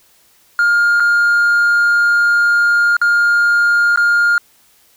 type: tone with dropouts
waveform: triangle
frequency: 1412 Hz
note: F6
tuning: 19 cents sharp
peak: -7 dBFS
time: 0.59-4.38 s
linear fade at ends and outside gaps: 1 ms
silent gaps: 0.999-1.003 / 2.967-3.015 / 3.96-3.974 s
effects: tanh soft clip ceiling -3 dBFS + white hiss -52 dBFS RMS until 4.96 s